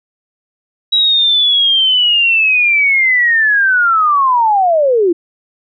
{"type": "linear sweep", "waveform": "sine", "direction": "down", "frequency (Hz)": [3879, 325], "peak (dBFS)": -8, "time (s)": [0.92, 5.13], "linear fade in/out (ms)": 10, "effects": []}